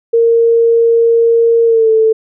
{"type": "tone with pitch glide", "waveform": "sine", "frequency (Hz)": [462.1, 442], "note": ["A#4", "A4"], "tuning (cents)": [-15, 8], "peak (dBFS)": -6, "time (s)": [0.13, 2.13], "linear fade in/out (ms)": 10, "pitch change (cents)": -77, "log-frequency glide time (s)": [1.65, 1.9], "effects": []}